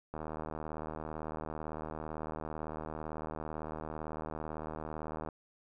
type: click train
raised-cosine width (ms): 1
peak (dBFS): -26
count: 402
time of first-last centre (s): 0.14-5.288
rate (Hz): 77.9
effects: none